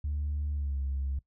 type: tone with pitch glide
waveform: sine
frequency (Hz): 73.42 to 68.11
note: D2 to C#2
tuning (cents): 0 to -30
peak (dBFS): -28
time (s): 0.04-1.19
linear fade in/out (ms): 5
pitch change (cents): -130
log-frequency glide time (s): 0.52-0.79
effects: noise-tail reverb RT60 0.1 s tail -20 dB re dry + tanh soft clip ceiling -26 dBFS